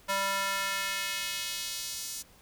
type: tone with high-pass filter sweep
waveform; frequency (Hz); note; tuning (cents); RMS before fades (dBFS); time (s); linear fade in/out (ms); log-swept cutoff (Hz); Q
square; 196; G3; 0; -33; 0.08-2.23; 20; 850 to 6400; 1.1
effects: pink hiss -58 dBFS RMS until 2.41 s